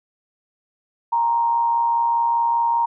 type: tone with amplitude modulation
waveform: sine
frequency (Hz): 932.3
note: A#5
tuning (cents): 0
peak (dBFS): -14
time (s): 1.12-2.86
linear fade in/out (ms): 10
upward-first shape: sine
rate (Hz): 125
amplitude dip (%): 45
effects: none